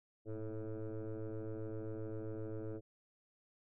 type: tone with frequency modulation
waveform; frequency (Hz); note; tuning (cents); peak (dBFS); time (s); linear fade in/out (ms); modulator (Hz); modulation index
sine; 216.2; A3; -30; -37; 0.25-2.81; 50; 110; 2.6
effects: tanh soft clip ceiling -39 dBFS